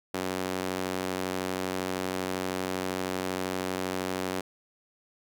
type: tone with high-pass filter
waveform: sawtooth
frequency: 92.7 Hz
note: F#2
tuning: 4 cents sharp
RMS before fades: -32 dBFS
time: 0.14-4.41 s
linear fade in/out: 5 ms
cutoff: 300 Hz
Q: 1
effects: none